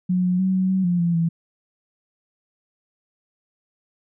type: tone with pitch steps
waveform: sine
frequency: 181.9 / 180.8 / 188.4 / 186.9 / 188.9 / 175.9 / 171 / 166.4 Hz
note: F#3 / F#3 / F#3 / F#3 / F#3 / F3 / F3 / E3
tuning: -29 / -40 / +32 / +18 / +36 / +13 / -36 / +17 cents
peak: -17 dBFS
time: 0.09-1.29 s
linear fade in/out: 10 ms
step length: 150 ms
effects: none